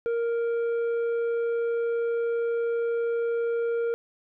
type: tone with tanh clipping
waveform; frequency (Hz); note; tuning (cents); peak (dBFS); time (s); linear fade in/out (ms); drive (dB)
sine; 466.2; A#4; 0; -25; 0.06-3.94; 0; 6
effects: none